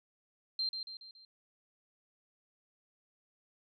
sine tone with echo, 4158 Hz, C8, 12 cents flat, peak -31 dBFS, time 0.59-0.69 s, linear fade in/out 2 ms, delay 140 ms, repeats 4, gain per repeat -6 dB, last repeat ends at 1.25 s, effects none

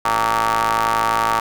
sawtooth ring-modulated tone, 111.7 Hz, A2, 27 cents sharp, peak -9 dBFS, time 0.05-1.4 s, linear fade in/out 5 ms, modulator 1030 Hz, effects none

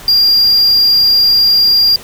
triangle tone, 4790 Hz, D8, 33 cents sharp, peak -5 dBFS, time 0.08-1.96 s, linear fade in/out 2 ms, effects pink hiss -33 dBFS RMS until 2.03 s

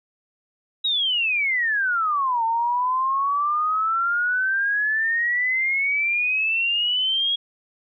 sine exponential two-way sweep, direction down then up, 3869 to 898 to 3321 Hz, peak -19 dBFS, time 0.84-7.36 s, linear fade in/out 10 ms, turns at 2.44 s, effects none

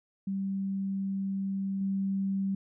sine tone with level steps, 194.6 Hz, G3, 12 cents flat, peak -29 / -27 dBFS, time 0.27-2.55 s, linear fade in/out 5 ms, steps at 1.81 s, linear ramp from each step 2 ms, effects none

